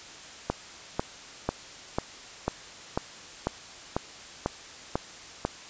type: click train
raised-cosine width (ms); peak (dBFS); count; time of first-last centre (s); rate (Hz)
1; -11; 11; 0.5-5.45; 2.02
effects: white hiss -45 dBFS RMS until 5.69 s + resampled to 16000 Hz